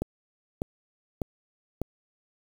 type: click train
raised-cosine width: 2 ms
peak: -15 dBFS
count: 4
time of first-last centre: 0.02-1.816 s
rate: 1.67 Hz
effects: 7-bit